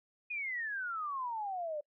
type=exponential sweep; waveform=sine; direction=down; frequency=2500 to 578 Hz; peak=-35 dBFS; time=0.3-1.81 s; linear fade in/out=10 ms; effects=noise-tail reverb RT60 0.1 s tail -24 dB re dry